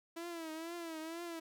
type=tone with vibrato; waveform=sawtooth; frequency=329.6 Hz; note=E4; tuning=in tune; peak=-38 dBFS; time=0.16-1.4 s; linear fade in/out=10 ms; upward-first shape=triangle; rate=2.1 Hz; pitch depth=96 cents each way; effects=none